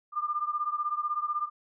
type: beating tone pair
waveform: sine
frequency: 1195 / 1211 Hz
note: D6 / D#6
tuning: +30 / -47 cents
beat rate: 16 Hz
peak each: -30 / -32 dBFS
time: 0.12-1.5 s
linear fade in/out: 50 ms
effects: none